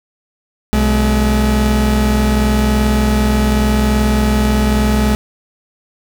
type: tone pair together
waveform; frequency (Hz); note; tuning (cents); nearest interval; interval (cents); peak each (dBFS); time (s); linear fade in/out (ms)
40% pulse; 63.41 / 212.8; B1 / G#3; +46 / +42; octave + major sixth; 2096; -13; 0.73-5.15; 0
effects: none